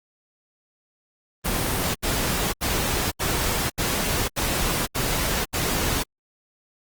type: noise bursts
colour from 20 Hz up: pink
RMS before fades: -24 dBFS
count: 8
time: 1.44-6.038 s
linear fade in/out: 20 ms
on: 510 ms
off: 74 ms
effects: Opus 24 kbps